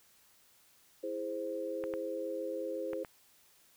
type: chord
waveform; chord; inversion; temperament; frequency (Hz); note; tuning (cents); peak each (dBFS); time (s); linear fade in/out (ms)
sine; E augmented; none; equal; 329.6 / 415.3 / 523.3; E4 / G#4 / B#4; 0 / 0 / 0; -41 / -41 / -37; 1.03-3.04; 10
type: clicks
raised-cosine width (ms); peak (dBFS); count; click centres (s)
0.5; -28; 4; 1.839 / 1.938 / 2.933 / 3.048
effects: white hiss -65 dBFS RMS until 3.76 s